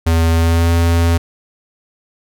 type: tone with pitch glide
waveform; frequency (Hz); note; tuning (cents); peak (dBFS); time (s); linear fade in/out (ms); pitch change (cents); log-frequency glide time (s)
square; 82.41 to 84.34; E2 to E2; 0 to +40; -11; 0.06-1.18; 10; +40; 0.32-0.71
effects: none